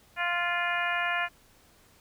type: harmonic tone with a mistuned harmonic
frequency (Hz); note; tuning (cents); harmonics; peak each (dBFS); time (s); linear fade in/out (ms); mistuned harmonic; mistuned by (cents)
348.6; F4; -3; 2 / 3 / 4 / 5 / 6 / 7 / 8; -33 / -35 / -33 / -31 / -37 / -34 / -40; 0.16-1.29; 50; 8; +47
effects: pink hiss -60 dBFS RMS until 2 s